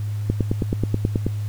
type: click train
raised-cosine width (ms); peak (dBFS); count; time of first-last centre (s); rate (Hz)
3; -7; 10; 0.3-1.266; 9.32
effects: added 104 Hz sine -23 dBFS peak until 1.48 s + pink hiss -47 dBFS RMS until 1.48 s